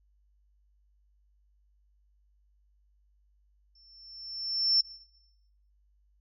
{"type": "tone with exponential growth", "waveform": "sine", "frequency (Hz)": 5380, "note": "E8", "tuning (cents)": 34, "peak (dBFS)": -19, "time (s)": [3.75, 4.81], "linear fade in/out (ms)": 5, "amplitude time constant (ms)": 230, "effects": ["noise-tail reverb RT60 0.9 s tail -19 dB re dry", "added 50 Hz sine -64 dBFS peak until 6.2 s"]}